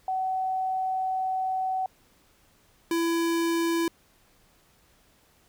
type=tone pair in turn; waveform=sine / square; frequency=754 / 334.3 Hz; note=F#5 / E4; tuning=+32 / +24 cents; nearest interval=octave + major second; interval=1408 cents; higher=first; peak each=-25 / -24 dBFS; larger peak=second; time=0.08-1.86 / 2.91-3.88 s; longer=first; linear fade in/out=2 ms; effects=pink hiss -62 dBFS RMS until 5.48 s